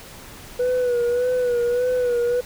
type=tone with vibrato; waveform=sine; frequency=490 Hz; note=B4; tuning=14 cents flat; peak=-15 dBFS; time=0.59-2.41 s; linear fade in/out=10 ms; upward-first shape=sine; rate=1.7 Hz; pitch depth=47 cents each way; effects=tanh soft clip ceiling -17 dBFS + pink hiss -41 dBFS RMS until 2.45 s